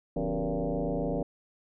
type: tone with frequency modulation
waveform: sine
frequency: 146.4 Hz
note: D3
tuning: 5 cents flat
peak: -27 dBFS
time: 0.16-1.23 s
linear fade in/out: 5 ms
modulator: 107 Hz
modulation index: 4.8
effects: none